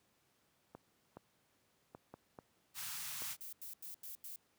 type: clicks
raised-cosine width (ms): 1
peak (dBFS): -35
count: 6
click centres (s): 0.75 / 1.17 / 1.949 / 2.14 / 2.388 / 3.221
type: band-stop noise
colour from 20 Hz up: white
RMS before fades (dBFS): -44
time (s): 2.74-3.37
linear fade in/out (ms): 50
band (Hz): 160 to 910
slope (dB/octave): 24
type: noise bursts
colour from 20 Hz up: violet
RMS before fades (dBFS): -48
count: 6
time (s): 3.2-4.36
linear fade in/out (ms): 2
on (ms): 120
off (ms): 88
effects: pink hiss -75 dBFS RMS until 4.58 s + high-pass 100 Hz 12 dB/octave